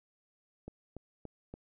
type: click train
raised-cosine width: 2 ms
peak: -30 dBFS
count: 4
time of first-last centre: 0.68-1.54 s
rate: 3.49 Hz
effects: none